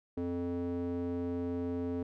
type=tone with band-pass filter; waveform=square; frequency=87.31 Hz; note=F2; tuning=in tune; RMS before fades=-35 dBFS; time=0.17-2.03 s; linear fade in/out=5 ms; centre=340 Hz; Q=5.1; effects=none